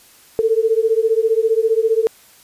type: beating tone pair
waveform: sine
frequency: 440 / 455 Hz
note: A4 / A#4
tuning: 0 / -42 cents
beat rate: 15 Hz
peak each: -16 dBFS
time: 0.39-2.07 s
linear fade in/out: 0 ms
effects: white hiss -48 dBFS RMS until 2.43 s + resampled to 32000 Hz